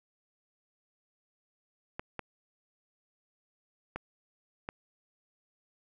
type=clicks; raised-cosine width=0.5 ms; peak=-21 dBFS; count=4; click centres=1.995 / 2.193 / 3.96 / 4.689 s; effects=none